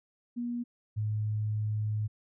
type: tone pair in turn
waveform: sine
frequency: 239.8 / 106.82 Hz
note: A#3 / G#2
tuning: +49 / +49 cents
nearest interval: octave + major second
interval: 1400 cents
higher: first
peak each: -31 / -28 dBFS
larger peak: second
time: 0.36-0.64 / 0.96-2.08 s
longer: second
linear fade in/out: 20 ms
effects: none